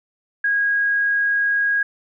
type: tone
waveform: sine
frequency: 1642 Hz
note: G#6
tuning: 20 cents flat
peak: -16 dBFS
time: 0.44-1.83 s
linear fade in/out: 5 ms
effects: none